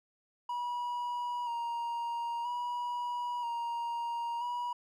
triangle tone with vibrato, 954 Hz, A#5, 40 cents sharp, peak -31 dBFS, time 0.49-4.73 s, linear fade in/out 5 ms, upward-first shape square, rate 0.51 Hz, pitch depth 27 cents each way, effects none

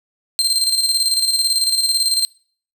30% pulse tone with tremolo, 4156 Hz, C8, 12 cents flat, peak -10 dBFS, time 0.39-2.25 s, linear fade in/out 0 ms, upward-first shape square, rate 18 Hz, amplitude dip 50%, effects noise-tail reverb RT60 0.5 s tail -25 dB re dry

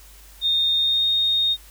sine tone with pitch glide, 3668 to 3700 Hz, A#7 to A#7, -29 to -14 cents, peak -17 dBFS, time 0.41-1.57 s, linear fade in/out 50 ms, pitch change +15 cents, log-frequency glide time 0.75-1.06 s, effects added 50 Hz sine -46 dBFS peak until 1.7 s + white hiss -49 dBFS RMS until 1.7 s

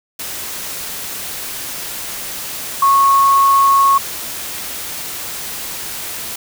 sine tone in noise, 1100 Hz, C#6, 14 cents flat, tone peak -8 dBFS, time 2.82-3.98 s, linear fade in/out 5 ms, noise white, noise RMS -26 dBFS, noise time 0.19-6.36 s, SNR +15 dB, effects none

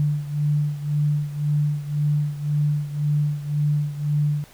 sine beating tone pair, 147.2 / 149.1 Hz, D3 / D3, +4 / +27 cents, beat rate 1.9 Hz, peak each -21 / -25 dBFS, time 0-4.44 s, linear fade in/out 0 ms, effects pink hiss -50 dBFS RMS until 4.53 s

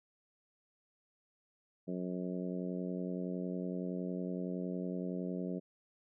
harmonic tone, 90.8 Hz, F#2, 32 cents flat, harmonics 2 / 3 / 4 / 5 / 6 / 7, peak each -38 / -42 / -44 / -46 / -48 / -49 dBFS, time 1.87-5.6 s, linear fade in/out 20 ms, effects none

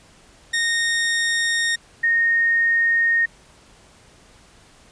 sawtooth / sine tone pair in turn, 1850 / 1850 Hz, A#6 / A#6, -14 / -14 cents, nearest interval unison, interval 0 cents, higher neither, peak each -15 dBFS, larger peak neither, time 0.53-1.76 / 2.03-3.26 s, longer neither, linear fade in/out 10 ms, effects pink hiss -51 dBFS RMS until 4.91 s + resampled to 22050 Hz

